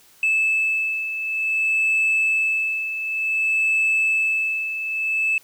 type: beating tone pair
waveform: sine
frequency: 2619 / 2619.55 Hz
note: E7 / E7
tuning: -12 / -12 cents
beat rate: 0.55 Hz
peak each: -24 / -18 dBFS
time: 0.23-5.38 s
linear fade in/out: 2 ms
effects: tanh soft clip ceiling -14 dBFS + white hiss -53 dBFS RMS until 5.43 s